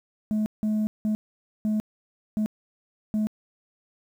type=tone bursts at uneven times; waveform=sine; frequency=214.3 Hz; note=A3; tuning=45 cents flat; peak=-19 dBFS; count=6; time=0.31-0.46 / 0.63-0.87 / 1.05-1.15 / 1.65-1.8 / 2.37-2.46 / 3.14-3.27 s; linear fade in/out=0 ms; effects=tanh soft clip ceiling -21 dBFS + 9-bit